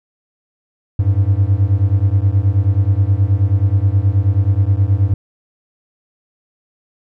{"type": "beating tone pair", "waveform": "triangle", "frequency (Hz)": [93.8, 103.2], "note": ["F#2", "G#2"], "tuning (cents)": [24, -10], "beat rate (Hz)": 9.4, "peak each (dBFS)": -12, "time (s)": [0.99, 5.14], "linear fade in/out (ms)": 5, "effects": []}